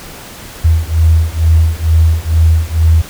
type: beating tone pair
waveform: sine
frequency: 79.9 / 82.1 Hz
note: D#2 / E2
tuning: +47 / -6 cents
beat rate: 2.2 Hz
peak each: -10 dBFS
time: 0.64-3.02 s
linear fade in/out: 10 ms
effects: pink hiss -31 dBFS RMS until 3.09 s